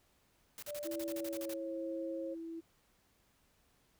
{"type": "noise bursts", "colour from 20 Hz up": "white", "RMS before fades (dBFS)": -47, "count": 12, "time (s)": [0.58, 1.537], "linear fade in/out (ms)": 0, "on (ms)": 44, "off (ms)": 39}
{"type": "tone with pitch glide", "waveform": "sine", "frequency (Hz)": [587.3, 538.6], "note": ["D5", "C#5"], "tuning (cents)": [0, -50], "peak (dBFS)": -40, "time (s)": [0.67, 2.35], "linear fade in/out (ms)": 20, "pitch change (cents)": -150, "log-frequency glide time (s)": [0.87, 1.75]}
{"type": "tone with tremolo", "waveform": "sine", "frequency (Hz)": 329.6, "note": "E4", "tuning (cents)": 0, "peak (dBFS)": -39, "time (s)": [0.84, 2.61], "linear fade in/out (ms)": 20, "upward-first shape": "sine", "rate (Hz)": 1.1, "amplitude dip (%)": 25}
{"effects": ["pink hiss -72 dBFS RMS until 3.99 s"]}